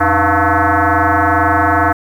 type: tone with frequency modulation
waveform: sine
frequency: 311.1 Hz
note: D#4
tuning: in tune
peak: -9 dBFS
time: 0-1.93 s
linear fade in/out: 10 ms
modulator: 200 Hz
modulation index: 6.9
effects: 7-bit